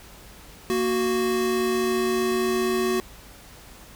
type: tone pair together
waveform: square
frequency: 233 / 369.9 Hz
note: A#3 / F#4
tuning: -1 / 0 cents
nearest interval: minor sixth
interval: 801 cents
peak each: -28 / -23 dBFS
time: 0.7-3 s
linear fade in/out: 0 ms
effects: added 50 Hz sine -50 dBFS peak until 3.95 s + pink hiss -47 dBFS RMS until 3.95 s